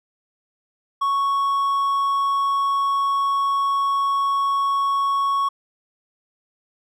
triangle tone, 1109 Hz, C#6, in tune, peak -16 dBFS, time 1.01-5.49 s, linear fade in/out 10 ms, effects none

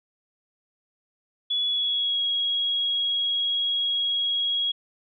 sine tone with pitch glide, 3400 to 3307 Hz, G#7 to G#7, +40 to -8 cents, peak -22 dBFS, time 1.5-4.72 s, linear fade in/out 10 ms, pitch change -48 cents, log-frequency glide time 1.66-2.2 s, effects none

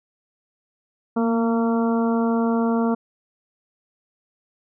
harmonic tone with a mistuned harmonic, 228.9 Hz, A#3, 31 cents flat, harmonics 1 / 2 / 3 / 4 / 5 / 6, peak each -19 / -25 / -29 / -31 / -33 / -35 dBFS, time 1.16-2.95 s, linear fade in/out 10 ms, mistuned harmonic 1, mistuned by +22 cents, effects none

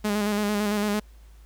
sawtooth tone with vibrato, 207.7 Hz, G#3, in tune, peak -19 dBFS, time 0.04-1 s, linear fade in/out 10 ms, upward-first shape square, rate 8.9 Hz, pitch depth 31 cents each way, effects added 53 Hz sine -46 dBFS peak until 1.45 s + pink hiss -61 dBFS RMS until 1.45 s

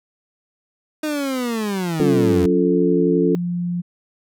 30% pulse linear sweep, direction down, 311.1 to 80 Hz, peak -18 dBFS, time 1.03-2.46 s, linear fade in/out 5 ms
sine tone with pitch glide, 190 to 175.24 Hz, F#3 to F3, +46 to +6 cents, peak -20 dBFS, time 2-3.82 s, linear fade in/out 20 ms, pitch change -140 cents, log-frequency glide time 2.11-3.02 s
sine chord, Db augmented, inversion none, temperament equal, 277.2 / 349.2 / 440 Hz, Db4 / F4 / A4, 0 / 0 / 0 cents, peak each -19 dBFS, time 2-3.35 s, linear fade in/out 0 ms
effects none

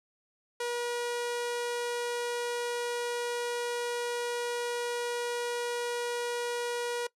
sawtooth tone with low-pass filter, 480.5 Hz, B4, 48 cents flat, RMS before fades -33 dBFS, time 0.6-7.07 s, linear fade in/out 5 ms, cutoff 9500 Hz, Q 0.96, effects noise-tail reverb RT60 0.1 s tail -21 dB re dry

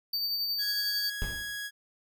square tone with tremolo, 4600 Hz, D8, 37 cents flat, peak -28 dBFS, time 0.13-1.1 s, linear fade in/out 5 ms, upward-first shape sine, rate 11 Hz, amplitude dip 30%
sawtooth tone, 1662 Hz, G#6, 1 cent sharp, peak -31 dBFS, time 0.58-1.71 s, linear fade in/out 50 ms
brown noise with exponential decay, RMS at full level -32 dBFS, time 1.22-1.65 s, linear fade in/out 0 ms, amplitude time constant 93 ms
effects none

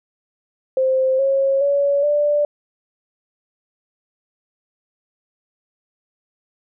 sine tone with pitch steps, 523.3 / 543.9 / 565.4 / 587.7 Hz, C5 / C#5 / C#5 / D5, 0 / -33 / +34 / +1 cents, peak -14 dBFS, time 0.77-2.45 s, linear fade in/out 2 ms, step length 420 ms, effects none

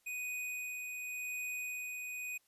square tone with tremolo, 2489 Hz, D#7, in tune, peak -38 dBFS, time 0.06-2.38 s, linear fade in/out 10 ms, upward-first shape sine, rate 0.89 Hz, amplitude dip 30%, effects white hiss -74 dBFS RMS until 2.47 s + resampled to 32000 Hz

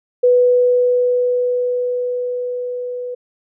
sine tone with level ramp, 493.9 Hz, B4, in tune, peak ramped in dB -8 to -23 dBFS, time 0.23-3.15 s, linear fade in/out 10 ms, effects none

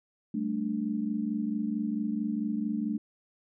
sine chord, G suspended second, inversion none, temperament just, 196 / 220.5 / 294 Hz, G3 / A3 / D4, 0 / +4 / +2 cents, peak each -35 / -30 / -34 dBFS, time 0.34-2.98 s, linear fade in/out 5 ms, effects none

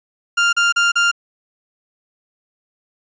30% pulse tone bursts, 1396.9 Hz, F6, in tune, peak -10 dBFS, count 4, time 0.37-1.115 s, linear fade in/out 10 ms, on 160 ms, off 35 ms, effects resampled to 16000 Hz

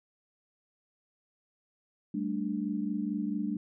sine chord, G suspended second, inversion none, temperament just, 196 / 220.5 / 294 Hz, G3 / A3 / D4, 0 / +4 / +2 cents, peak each -34 dBFS, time 2.14-3.57 s, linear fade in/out 5 ms, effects none

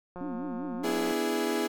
click train, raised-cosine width 1 ms, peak -28 dBFS, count 172, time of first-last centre 0.16-1.115 s, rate 179 Hz
sine tone with vibrato, 261.6 Hz, C4, in tune, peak -33 dBFS, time 0.21-0.89 s, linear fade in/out 0 ms, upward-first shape triangle, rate 5.1 Hz, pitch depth 290 cents each way
35% pulse chord, E dominant seventh, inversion second, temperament equal, 246.9 / 293.7 / 329.6 / 415.3 Hz, B3 / D4 / E4 / G#4, 0 / 0 / 0 / 0 cents, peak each -32 / -34 / -30 / -29 dBFS, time 0.83-1.68 s, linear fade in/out 20 ms
effects none

